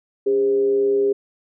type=tone with frequency modulation; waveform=sine; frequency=403.5 Hz; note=G#4; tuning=50 cents flat; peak=-15 dBFS; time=0.26-1.13 s; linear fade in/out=10 ms; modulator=122 Hz; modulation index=0.32; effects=none